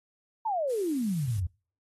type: exponential sweep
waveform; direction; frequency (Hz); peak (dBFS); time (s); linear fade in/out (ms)
sine; down; 932.3 to 80.9; -26; 0.45-1.47; 10
type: noise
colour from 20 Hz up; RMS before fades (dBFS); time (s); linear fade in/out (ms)
blue; -46; 0.69-1.4; 10
effects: noise-tail reverb RT60 0.4 s tail -26 dB re dry + AAC 32 kbps